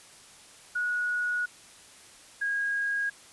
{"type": "tone pair in turn", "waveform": "sine", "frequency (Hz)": [1458, 1636.5], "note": ["F#6", "G#6"], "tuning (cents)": [-26, -26], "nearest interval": "major second", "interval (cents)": 200, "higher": "second", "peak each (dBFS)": -26, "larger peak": "neither", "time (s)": [[0.75, 1.46], [2.41, 3.1]], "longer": "first", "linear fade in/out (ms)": 10, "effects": ["white hiss -52 dBFS RMS until 3.32 s", "resampled to 24000 Hz"]}